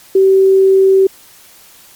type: tone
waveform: sine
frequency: 384.5 Hz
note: G4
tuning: 33 cents flat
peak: -5 dBFS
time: 0.15-1.07 s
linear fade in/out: 5 ms
effects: white hiss -42 dBFS RMS until 1.95 s + MP3 96 kbps